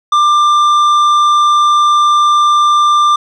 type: tone with tanh clipping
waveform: sine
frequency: 1189 Hz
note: D6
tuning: 21 cents sharp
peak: -8 dBFS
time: 0.12-3.16 s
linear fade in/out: 5 ms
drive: 9 dB
effects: none